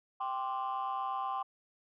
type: chord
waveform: sine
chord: G suspended fourth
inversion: none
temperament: equal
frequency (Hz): 784 / 1046.5 / 1174.7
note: G5 / C6 / D6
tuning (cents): 0 / 0 / 0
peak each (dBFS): -35 / -35 / -38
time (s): 0.2-1.43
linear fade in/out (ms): 10
effects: tanh soft clip ceiling -28 dBFS